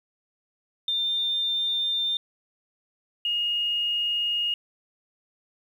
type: tone pair in turn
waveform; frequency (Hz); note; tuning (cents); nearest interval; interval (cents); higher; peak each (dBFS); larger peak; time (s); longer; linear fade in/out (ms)
sine; 3602 / 2859; A7 / F7; +40 / +40; major third; 400; first; -23; neither; 0.88-2.17 / 3.25-4.54; neither; 2
effects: 9-bit